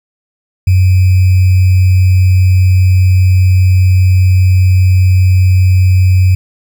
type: tone with sample-and-hold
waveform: sine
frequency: 92.5 Hz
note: F#2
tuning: in tune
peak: -4 dBFS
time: 0.67-6.35 s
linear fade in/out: 5 ms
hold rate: 2450 Hz
effects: none